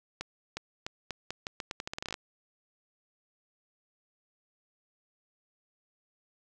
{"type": "accelerating click train", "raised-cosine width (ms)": 0.2, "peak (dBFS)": -18, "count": 18, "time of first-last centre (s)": [0.21, 2.141], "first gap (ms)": 360, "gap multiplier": 0.82, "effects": []}